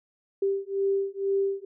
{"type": "beating tone pair", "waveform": "sine", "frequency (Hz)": [392, 394.1], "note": ["G4", "G4"], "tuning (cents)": [0, 9], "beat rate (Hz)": 2.1, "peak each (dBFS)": -27, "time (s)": [0.42, 1.65], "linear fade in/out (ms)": 5, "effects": []}